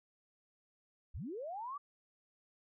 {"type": "linear sweep", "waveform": "sine", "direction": "up", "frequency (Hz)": [35.72, 1182], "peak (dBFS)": -40, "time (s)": [1.14, 1.78], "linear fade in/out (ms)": 10, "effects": []}